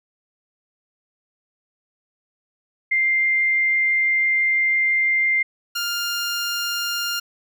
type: tone pair in turn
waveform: sine / 15% pulse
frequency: 2098 / 1403.4 Hz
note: C7 / F6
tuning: +4 / +8 cents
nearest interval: perfect fifth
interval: 696 cents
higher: first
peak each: -16 dBFS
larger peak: neither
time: 2.91-5.43 / 5.75-7.2 s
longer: first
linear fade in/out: 10 ms
effects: none